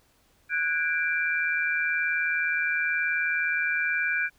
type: tone cluster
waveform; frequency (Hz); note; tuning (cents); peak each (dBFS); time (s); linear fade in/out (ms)
sine; 1476 / 1635 / 2354; F#6 / G#6 / D7; -5 / -28 / +3; -28; 0.49-4.3; 50
effects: pink hiss -64 dBFS RMS until 4.38 s